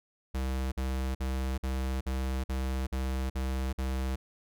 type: tone bursts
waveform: square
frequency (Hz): 65.41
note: C2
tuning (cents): 0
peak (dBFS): -30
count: 9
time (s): 0.34-4.16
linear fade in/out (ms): 10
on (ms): 380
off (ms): 50
effects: none